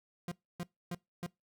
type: tone bursts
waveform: 40% pulse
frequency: 174.61 Hz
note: F3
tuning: in tune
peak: -35 dBFS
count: 4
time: 0.28-1.264 s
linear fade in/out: 2 ms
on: 36 ms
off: 280 ms
effects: noise-tail reverb RT60 0.2 s tail -23 dB re dry